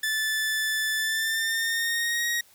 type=tone with pitch glide; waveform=sawtooth; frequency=1750 to 1886.5 Hz; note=A6 to A#6; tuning=-10 to +20 cents; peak=-21 dBFS; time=0.03-2.41 s; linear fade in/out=5 ms; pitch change=+130 cents; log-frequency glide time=0.97-2.26 s; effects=white hiss -57 dBFS RMS until 2.54 s